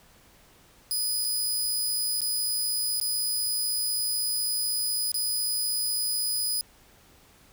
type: tone with dropouts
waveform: 15% pulse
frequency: 4978 Hz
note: D#8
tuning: in tune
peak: -19 dBFS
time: 0.91-6.61 s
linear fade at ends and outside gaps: 0 ms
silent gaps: 1.244-1.248 / 2.206-2.217 / 3-3.013 / 5.117-5.143 s
effects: pink hiss -57 dBFS RMS until 7.52 s